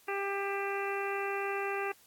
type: harmonic tone with a mistuned harmonic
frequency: 397 Hz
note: G4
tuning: 22 cents sharp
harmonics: 1 / 2 / 3 / 4 / 5 / 6 / 7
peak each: -35 / -38 / -40 / -41 / -42 / -43 / -43 dBFS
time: 0.08-1.92 s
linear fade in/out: 5 ms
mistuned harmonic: 7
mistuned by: -49 cents
effects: white hiss -62 dBFS RMS until 2.06 s + AAC 64 kbps